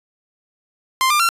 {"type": "tone with pitch steps", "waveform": "sawtooth", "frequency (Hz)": [1046.5, 1195.2, 1365], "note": ["C6", "D6", "F6"], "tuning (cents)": [0, 30, -40], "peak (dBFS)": -10, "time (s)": [1.01, 1.289], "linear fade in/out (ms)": 0, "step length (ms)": 93, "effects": ["resampled to 32000 Hz"]}